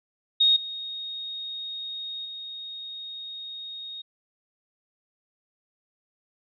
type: tone with level steps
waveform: sine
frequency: 3729 Hz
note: A#7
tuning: in tune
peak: -16 / -32 / -35 dBFS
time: 0.4-4.02 s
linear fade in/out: 10 ms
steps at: 0.56 / 2.25 s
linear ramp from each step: 5 ms
effects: none